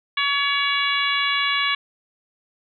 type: harmonic tone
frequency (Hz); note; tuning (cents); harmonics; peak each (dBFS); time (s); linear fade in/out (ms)
565; C#5; +33; 2 / 3 / 4 / 5 / 6 / 7; -25 / -26 / -24 / -27 / -26 / -31; 0.17-1.75; 5
effects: none